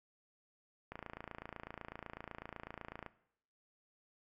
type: click train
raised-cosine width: 0.5 ms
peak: -29 dBFS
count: 61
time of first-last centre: 0.92-3.063 s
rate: 28 Hz
effects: noise-tail reverb RT60 0.7 s tail -17 dB re dry + MP3 96 kbps